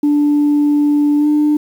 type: tone with pitch glide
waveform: sine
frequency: 293 to 298.6 Hz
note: D4 to D4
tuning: -4 to +29 cents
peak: -8 dBFS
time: 0.03-1.57 s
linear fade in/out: 5 ms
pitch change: +33 cents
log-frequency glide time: 1.17-1.27 s
effects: tanh soft clip ceiling -7 dBFS + 7-bit